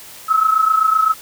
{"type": "tone pair together", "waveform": "sine", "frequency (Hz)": [1288, 1315.8], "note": ["E6", "E6"], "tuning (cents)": [-41, -4], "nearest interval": "unison", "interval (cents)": 37, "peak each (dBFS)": [-13, -17], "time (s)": [0.28, 1.14], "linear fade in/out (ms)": 20, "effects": ["white hiss -38 dBFS RMS until 1.21 s"]}